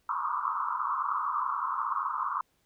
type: band-pass noise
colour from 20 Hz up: white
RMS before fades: -31 dBFS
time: 0.09-2.41 s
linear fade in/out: 2 ms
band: 950 to 1300 Hz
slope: 96 dB/octave
effects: pink hiss -72 dBFS RMS until 2.65 s